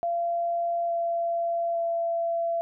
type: tone with pitch steps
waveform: sine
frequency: 685 / 679.9 / 674.8 Hz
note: F5 / F5 / E5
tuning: -34 / -47 / +40 cents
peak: -24 dBFS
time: 0.03-2.61 s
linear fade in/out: 0 ms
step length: 860 ms
effects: none